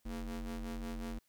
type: ring-modulated tone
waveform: 40% pulse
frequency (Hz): 92.5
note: F#2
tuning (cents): 0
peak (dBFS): -35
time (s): 0.05-1.19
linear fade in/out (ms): 10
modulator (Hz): 136
effects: white hiss -75 dBFS RMS until 1.28 s